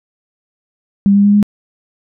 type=tone with pitch steps; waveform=sine; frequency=199.3 / 201.6 / 204 / 206.3 Hz; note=G3 / G3 / G#3 / G#3; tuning=+29 / +49 / -31 / -11 cents; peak=-6 dBFS; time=1.06-1.428 s; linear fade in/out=0 ms; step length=92 ms; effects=none